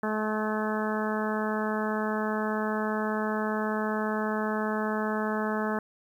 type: harmonic tone with a mistuned harmonic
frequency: 214.9 Hz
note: A3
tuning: 41 cents flat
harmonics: 1 / 2 / 3 / 4 / 5 / 6 / 7 / 8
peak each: -30 / -33 / -35 / -36 / -37 / -38 / -38 / -39 dBFS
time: 0.03-5.79 s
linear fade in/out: 2 ms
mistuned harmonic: 7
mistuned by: +19 cents
effects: 10-bit